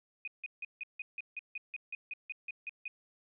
sine tone bursts, 2489 Hz, D#7, in tune, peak -37 dBFS, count 15, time 0.25-2.88 s, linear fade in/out 2 ms, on 26 ms, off 160 ms, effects none

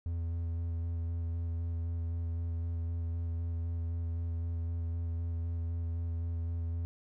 triangle tone with vibrato, 83.9 Hz, E2, 31 cents sharp, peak -30 dBFS, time 0.06-6.85 s, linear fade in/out 0 ms, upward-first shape square, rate 3.9 Hz, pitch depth 12 cents each way, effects none

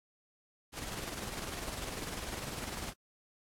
pink noise with tremolo, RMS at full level -39 dBFS, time 0.72-2.94 s, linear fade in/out 50 ms, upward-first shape square, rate 20 Hz, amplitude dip 40%, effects low-pass 12000 Hz 12 dB/octave + AAC 64 kbps

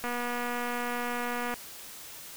click train, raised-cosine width 0.5 ms, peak -19 dBFS, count 364, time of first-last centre 0.04-1.54 s, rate 242 Hz, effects white hiss -45 dBFS RMS until 2.36 s

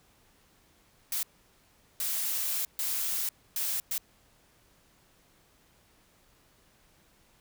blue noise bursts at uneven times, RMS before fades -31 dBFS, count 5, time 1.12-1.23 / 2-2.65 / 2.79-3.29 / 3.56-3.8 / 3.91-3.98 s, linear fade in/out 2 ms, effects pink hiss -64 dBFS RMS until 7.4 s

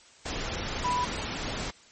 sine tone in noise, 987.8 Hz, B5, in tune, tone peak -25 dBFS, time 0.84-1.05 s, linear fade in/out 10 ms, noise pink, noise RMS -33 dBFS, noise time 0.25-1.71 s, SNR +5 dB, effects white hiss -55 dBFS RMS until 1.91 s + MP3 32 kbps

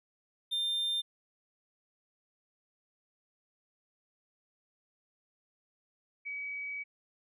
triangle / sine tone pair in turn, 3600 / 2274 Hz, A7 / C#7, +39 / +44 cents, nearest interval minor sixth, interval 795 cents, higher first, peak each -28 / -36 dBFS, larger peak first, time 0.51-1.02 / 6.25-6.84 s, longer second, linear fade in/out 20 ms, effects none

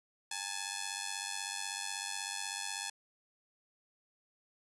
5% pulse ring-modulated tone, 856 Hz, A5, 48 cents flat, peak -22 dBFS, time 0.31-2.9 s, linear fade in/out 5 ms, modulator 48.1 Hz, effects resampled to 24000 Hz

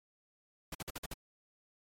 pink noise bursts, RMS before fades -41 dBFS, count 6, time 0.72-1.138 s, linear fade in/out 5 ms, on 28 ms, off 50 ms, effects MP3 64 kbps

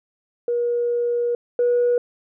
sine tone pair in turn, 478.3 / 484.7 Hz, A#4 / B4, +44 / -32 cents, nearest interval unison, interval 24 cents, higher second, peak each -18 / -14 dBFS, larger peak second, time 0.48-1.35 / 1.59-1.98 s, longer first, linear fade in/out 2 ms, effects tanh soft clip ceiling -12 dBFS

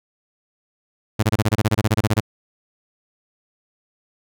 sawtooth tone bursts, 108.3 Hz, A2, 27 cents flat, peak -10 dBFS, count 16, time 1.19-2.205 s, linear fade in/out 10 ms, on 40 ms, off 25 ms, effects none

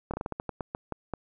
slowing click train, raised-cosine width 1 ms, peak -18 dBFS, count 12, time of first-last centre 0.11-1.137 s, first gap 27 ms, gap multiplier 1.23, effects none

